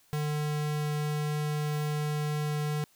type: tone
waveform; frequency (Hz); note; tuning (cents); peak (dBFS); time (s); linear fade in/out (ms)
square; 149.9; D3; +36; -29; 0.13-2.84; 0
effects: white hiss -64 dBFS RMS until 2.95 s